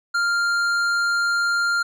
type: tone with hard clipping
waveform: triangle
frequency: 1396.9 Hz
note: F6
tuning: in tune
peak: -20 dBFS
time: 0.14-1.83 s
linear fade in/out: 10 ms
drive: 13 dB
effects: none